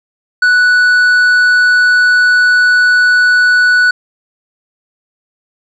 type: tone with tanh clipping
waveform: triangle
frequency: 1480 Hz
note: F#6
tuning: in tune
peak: -7 dBFS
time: 0.42-3.91 s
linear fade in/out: 5 ms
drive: 10 dB
effects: none